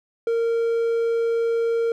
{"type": "tone", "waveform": "triangle", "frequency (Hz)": 461.6, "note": "A#4", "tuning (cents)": -17, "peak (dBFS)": -17, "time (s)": [0.27, 1.92], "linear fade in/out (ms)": 2, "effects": []}